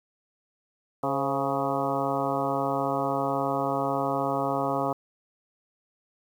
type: harmonic tone with a mistuned harmonic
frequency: 138.59 Hz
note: C#3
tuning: in tune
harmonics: 1 / 2 / 3 / 4 / 5 / 6 / 7 / 8 / 9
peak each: -36 / -32 / -34 / -31 / -31 / -33 / -35 / -34 / -35 dBFS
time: 1.03-4.93 s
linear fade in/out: 5 ms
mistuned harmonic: 4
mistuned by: -52 cents
effects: 9-bit